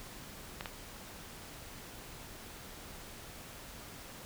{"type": "clicks", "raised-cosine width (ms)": 0.3, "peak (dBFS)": -22, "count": 2, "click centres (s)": [0.609, 0.658], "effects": ["pink hiss -49 dBFS RMS until 4.25 s"]}